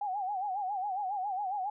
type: tone with vibrato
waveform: sine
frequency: 784 Hz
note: G5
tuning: in tune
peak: -31 dBFS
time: 0.01-1.7 s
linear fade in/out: 5 ms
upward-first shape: sine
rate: 7.3 Hz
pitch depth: 120 cents each way
effects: none